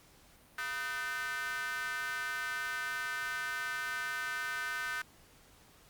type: tone with high-pass filter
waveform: square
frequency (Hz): 138.59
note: C#3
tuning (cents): 0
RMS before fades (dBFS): -37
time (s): 0.58-5.02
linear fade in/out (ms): 5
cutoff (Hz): 1500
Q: 5
effects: pink hiss -61 dBFS RMS until 5.89 s + Opus 48 kbps